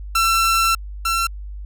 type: tone pair in turn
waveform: sawtooth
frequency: 1345 / 1351.1 Hz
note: E6 / E6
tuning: +34 / +42 cents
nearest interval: unison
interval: 8 cents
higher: second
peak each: -11 / -14 dBFS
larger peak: first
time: 0.15-0.75 / 1.05-1.27 s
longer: first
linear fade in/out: 5 ms
effects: added 50 Hz sine -29 dBFS peak until 1.65 s